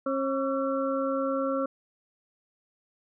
harmonic tone with a mistuned harmonic, 270 Hz, C#4, 45 cents flat, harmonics 1 / 2 / 4 / 5, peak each -30 / -28 / -36 / -34 dBFS, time 0.06-1.66 s, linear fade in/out 5 ms, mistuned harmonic 4, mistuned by +82 cents, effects none

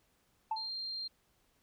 sine tone with exponential decay, 880 Hz, A5, in tune, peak -28 dBFS, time 0.51-0.7 s, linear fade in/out 5 ms, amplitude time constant 41 ms
sine tone, 4186 Hz, C8, in tune, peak -37 dBFS, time 0.56-1.08 s, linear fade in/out 10 ms
effects tanh soft clip ceiling -24 dBFS + pink hiss -73 dBFS RMS until 1.62 s

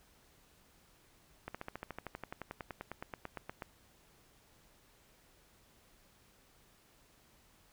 slowing click train, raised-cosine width 0.5 ms, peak -26 dBFS, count 24, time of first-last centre 1.48-3.622 s, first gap 66 ms, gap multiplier 1.03, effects pink hiss -66 dBFS RMS until 7.72 s

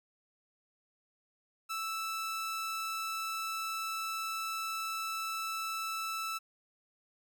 sawtooth tone, 1318.5 Hz, E6, in tune, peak -31 dBFS, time 1.69-6.39 s, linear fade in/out 20 ms, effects none

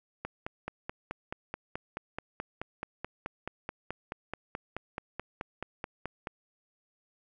click train, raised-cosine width 0.5 ms, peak -20 dBFS, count 29, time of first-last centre 0.25-6.272 s, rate 4.65 Hz, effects none

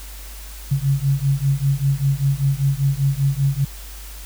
sine beating tone pair, 135.6 / 140.7 Hz, C#3 / C#3, -38 / +26 cents, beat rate 5.1 Hz, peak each -19 dBFS, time 0.71-3.65 s, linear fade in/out 10 ms, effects added 50 Hz sine -34 dBFS peak until 4.25 s + white hiss -40 dBFS RMS until 4.25 s

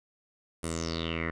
10% pulse tone with low-pass filter sweep, 82.41 Hz, E2, in tune, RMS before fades -33 dBFS, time 0.63-1.31 s, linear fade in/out 5 ms, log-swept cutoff 10000 to 1700 Hz, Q 6.1, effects none

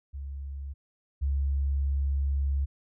sine tone pair in turn, 69.3 / 69.3 Hz, C#2 / C#2, 0 / 0 cents, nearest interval unison, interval 0 cents, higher neither, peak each -34 / -24 dBFS, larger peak second, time 0.13-0.74 / 1.21-2.66 s, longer second, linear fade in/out 20 ms, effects none

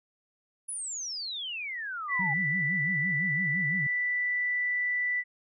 sine exponential sweep, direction down, 10560 to 787 Hz, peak -33 dBFS, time 0.68-2.34 s, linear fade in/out 10 ms
sine tone, 1975.5 Hz, B6, in tune, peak -26 dBFS, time 2.08-5.24 s, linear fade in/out 50 ms
sine tone with vibrato, 164.81 Hz, E3, in tune, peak -32 dBFS, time 2.19-3.87 s, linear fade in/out 5 ms, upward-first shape sine, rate 5.9 Hz, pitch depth 270 cents each way
effects none

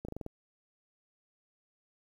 slowing click train, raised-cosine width 2 ms, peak -26 dBFS, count 6, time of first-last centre 0.05-0.264 s, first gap 35 ms, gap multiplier 1.1, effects 10-bit

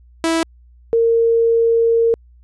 sawtooth / sine tone pair in turn, 328 / 459.9 Hz, E4 / A#4, -9 / -23 cents, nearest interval tritone, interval 586 cents, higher second, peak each -11 dBFS, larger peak neither, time 0.24-0.43 / 0.93-2.14 s, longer second, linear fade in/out 0 ms, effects added 60 Hz sine -44 dBFS peak until 2.43 s + resampled to 24000 Hz

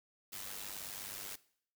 white noise with amplitude modulation, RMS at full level -42 dBFS, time 0.32-1.36 s, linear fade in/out 10 ms, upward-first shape sine, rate 99 Hz, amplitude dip 65%, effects noise-tail reverb RT60 0.6 s tail -19 dB re dry

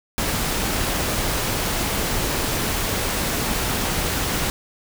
pink noise, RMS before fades -23 dBFS, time 0.18-4.5 s, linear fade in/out 0 ms, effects none

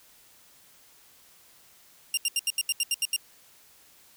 15% pulse tone bursts, 2794 Hz, F7, in tune, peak -16 dBFS, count 10, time 2.14-3.163 s, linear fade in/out 2 ms, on 33 ms, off 77 ms, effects white hiss -57 dBFS RMS until 4.16 s

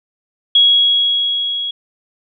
sine tone with level ramp, 3322 Hz, G#7, in tune, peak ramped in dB -6 to -19 dBFS, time 0.55-1.71 s, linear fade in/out 5 ms, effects none

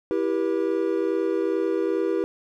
triangle chord, E minor, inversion none, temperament equal with one note detuned, 329.6 / 392 / 481.2 Hz, E4 / G4 / B4, 0 / 0 / -45 cents, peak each -24 / -23 / -25 dBFS, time 0.11-2.24 s, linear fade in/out 0 ms, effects none

